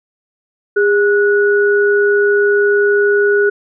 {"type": "tone pair together", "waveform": "sine", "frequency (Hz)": [407.3, 1466.2], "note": ["G#4", "F#6"], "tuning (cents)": [-34, -16], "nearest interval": "octave + minor seventh", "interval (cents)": 2218, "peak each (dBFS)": [-10, -15], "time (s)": [0.76, 3.5], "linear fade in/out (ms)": 10, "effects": []}